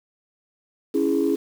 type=chord; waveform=sine; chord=C# minor; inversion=none; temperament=equal; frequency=277.2 / 329.6 / 415.3 Hz; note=C#4 / E4 / G#4; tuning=0 / 0 / 0 cents; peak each=-22 dBFS; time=0.94-1.36 s; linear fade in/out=10 ms; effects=tanh soft clip ceiling -11 dBFS + 7-bit